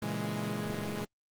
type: chord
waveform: sawtooth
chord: A# half-diminished seventh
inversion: none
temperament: equal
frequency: 116.54 / 138.59 / 164.81 / 207.7 Hz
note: A#2 / C#3 / E3 / G#3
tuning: 0 / 0 / 0 / 0 cents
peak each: -35 / -37 / -35 / -31 dBFS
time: 0.02-1.05 s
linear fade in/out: 5 ms
effects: Opus 24 kbps